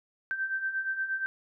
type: beating tone pair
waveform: sine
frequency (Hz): 1552 / 1560.5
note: G6 / G6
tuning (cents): -18 / -8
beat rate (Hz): 8.5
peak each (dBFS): -36 / -30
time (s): 0.31-1.26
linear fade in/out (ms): 0
effects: none